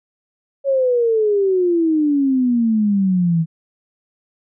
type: exponential sweep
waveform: sine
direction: down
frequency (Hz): 558 to 159.7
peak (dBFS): -13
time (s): 0.64-3.46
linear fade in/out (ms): 50
effects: none